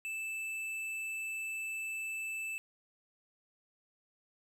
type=tone with tanh clipping; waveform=sine; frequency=2637 Hz; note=E7; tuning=in tune; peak=-38 dBFS; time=0.05-2.58 s; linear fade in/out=0 ms; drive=11 dB; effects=none